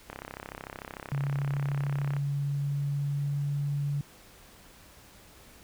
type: click train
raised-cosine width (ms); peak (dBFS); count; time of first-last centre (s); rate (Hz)
0.5; -23; 70; 0.1-2.166; 33.4
type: tone with pitch glide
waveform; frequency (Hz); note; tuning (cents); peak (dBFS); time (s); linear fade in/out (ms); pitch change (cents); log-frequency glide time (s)
sine; 140 to 143.11; C#3 to D3; +18 to -44; -27; 1.12-4.01; 2; +38; 1.23-3.68
effects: pink hiss -54 dBFS RMS until 5.63 s

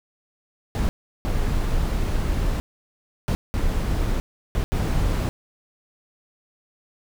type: noise bursts at uneven times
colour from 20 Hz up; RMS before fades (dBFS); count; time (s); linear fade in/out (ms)
brown; -22; 6; 0.75-0.89 / 1.25-2.6 / 3.28-3.35 / 3.54-4.2 / 4.55-4.64 / 4.72-5.29; 0
effects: none

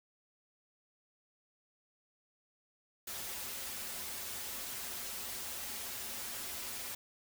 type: noise with comb filter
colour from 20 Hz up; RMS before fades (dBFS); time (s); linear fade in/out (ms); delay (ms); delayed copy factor
white; -42; 3.07-6.95; 5; 6.5; -0.65
effects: none

